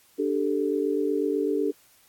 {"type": "chord", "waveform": "sine", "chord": "D suspended fourth", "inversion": "none", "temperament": "equal", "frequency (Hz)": [293.7, 392, 440], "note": ["D4", "G4", "A4"], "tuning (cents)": [0, 0, 0], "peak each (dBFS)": -27, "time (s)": [0.18, 1.72], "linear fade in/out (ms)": 20, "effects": ["white hiss -59 dBFS RMS until 2.08 s", "AAC 64 kbps"]}